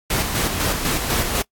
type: noise with tremolo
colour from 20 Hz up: pink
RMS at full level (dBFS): -20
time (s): 0.1-1.42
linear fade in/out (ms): 5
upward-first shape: square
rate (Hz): 4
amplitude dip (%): 40
effects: noise-tail reverb RT60 0.1 s tail -25 dB re dry + AAC 64 kbps